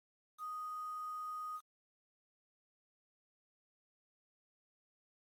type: tone with quantisation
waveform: sine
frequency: 1244.5 Hz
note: D#6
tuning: in tune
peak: -40 dBFS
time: 0.38-1.61 s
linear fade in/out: 50 ms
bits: 10
effects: MP3 64 kbps